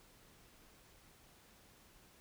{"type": "silence", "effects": ["pink hiss -64 dBFS RMS until 2.2 s"]}